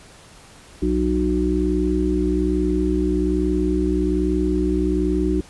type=harmonic tone with a mistuned harmonic; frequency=61.2 Hz; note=B1; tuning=15 cents flat; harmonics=1 / 3 / 5 / 6; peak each=-23 / -25 / -21 / -23 dBFS; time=0.82-5.41 s; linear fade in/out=5 ms; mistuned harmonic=3; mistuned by=+20 cents; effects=pink hiss -46 dBFS RMS until 5.49 s + resampled to 24000 Hz